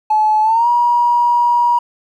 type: tone with pitch glide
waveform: triangle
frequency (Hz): 859 to 958.6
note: A5 to A#5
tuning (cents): -42 to +48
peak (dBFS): -6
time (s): 0.1-1.79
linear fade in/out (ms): 10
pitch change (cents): +190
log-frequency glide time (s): 0.42-0.68
effects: tanh soft clip ceiling -8 dBFS